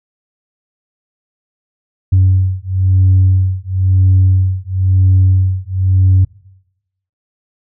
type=beating tone pair; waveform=sine; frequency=93.4 / 94.39 Hz; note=F#2 / F#2; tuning=+17 / +35 cents; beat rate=0.99 Hz; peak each=-10 dBFS; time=2.12-6.25 s; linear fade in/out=10 ms; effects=noise-tail reverb RT60 0.9 s tail -23 dB re dry + tanh soft clip ceiling -3 dBFS